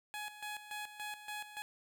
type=tone with tremolo; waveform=15% pulse; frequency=840 Hz; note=G#5; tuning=19 cents sharp; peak=-34 dBFS; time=0.14-1.62 s; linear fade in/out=0 ms; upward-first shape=square; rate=3.5 Hz; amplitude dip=70%; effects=none